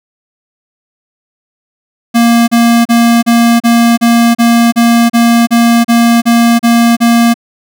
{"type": "tone bursts", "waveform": "square", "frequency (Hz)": 233.9, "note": "A#3", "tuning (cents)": 6, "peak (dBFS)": -5, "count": 14, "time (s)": [2.14, 7.342], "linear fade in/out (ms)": 20, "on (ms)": 340, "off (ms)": 34, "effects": []}